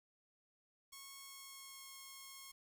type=tone with pitch glide; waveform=5% pulse; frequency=1096 to 1082.8 Hz; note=C#6 to C#6; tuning=-20 to -41 cents; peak=-40 dBFS; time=0.92-2.52 s; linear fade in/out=10 ms; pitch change=-21 cents; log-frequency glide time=1.18-1.91 s; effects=11-bit